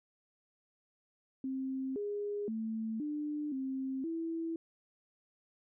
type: tone with pitch steps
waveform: sine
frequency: 264.5 / 411.1 / 221.9 / 298 / 265.2 / 328.9 Hz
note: C4 / G#4 / A3 / D4 / C4 / E4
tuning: +19 / -18 / +15 / +25 / +23 / -4 cents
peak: -34 dBFS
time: 1.44-4.56 s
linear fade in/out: 2 ms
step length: 520 ms
effects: none